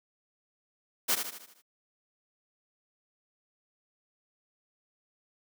white noise with echo, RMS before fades -26 dBFS, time 1.08-1.16 s, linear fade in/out 20 ms, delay 77 ms, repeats 6, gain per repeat -6 dB, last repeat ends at 1.622 s, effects high-pass 200 Hz 12 dB/octave

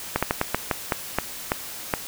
slowing click train, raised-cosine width 0.5 ms, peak -5 dBFS, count 10, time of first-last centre 0.16-1.938 s, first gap 66 ms, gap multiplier 1.26, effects white hiss -36 dBFS RMS until 2.07 s

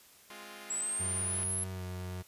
5% pulse chord, F minor, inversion first, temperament equal, 207.7 / 261.6 / 349.2 Hz, Ab3 / C4 / F4, 0 / 0 / 0 cents, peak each -38 / -44 / -38 dBFS, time 0.3-1.44 s, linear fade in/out 2 ms
sine linear sweep, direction up, 7660 to 11050 Hz, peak -32 dBFS, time 0.7-1.64 s, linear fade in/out 5 ms
35% pulse tone with pitch glide, 93.7 to 91.19 Hz, F#2 to F#2, +22 to -25 cents, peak -36 dBFS, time 0.99-2.23 s, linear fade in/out 20 ms, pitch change -47 cents, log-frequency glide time 1.71-1.83 s
effects white hiss -59 dBFS RMS until 2.27 s + resampled to 32000 Hz

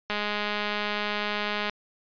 click train, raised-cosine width 0.3 ms, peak -13 dBFS, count 333, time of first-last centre 0.1-1.696 s, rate 208 Hz, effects resampled to 11025 Hz

